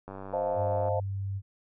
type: click train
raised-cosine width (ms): 1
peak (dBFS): -27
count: 79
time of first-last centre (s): 0.08-0.885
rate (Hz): 96.9
type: chord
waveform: sine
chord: F dominant seventh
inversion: second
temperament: equal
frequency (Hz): 523.3 / 622.3 / 698.5 / 880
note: C5 / Eb5 / F5 / A5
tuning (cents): 0 / 0 / 0 / 0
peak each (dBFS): -30 / -32 / -33 / -36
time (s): 0.33-1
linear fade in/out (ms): 5
type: tone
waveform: sine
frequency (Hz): 98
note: G2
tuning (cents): 0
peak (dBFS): -30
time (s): 0.55-1.42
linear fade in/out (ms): 50
effects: none